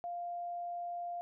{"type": "tone", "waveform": "sine", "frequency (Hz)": 698, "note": "F5", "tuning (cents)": -1, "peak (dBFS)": -37, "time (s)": [0.04, 1.21], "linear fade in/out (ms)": 0, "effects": []}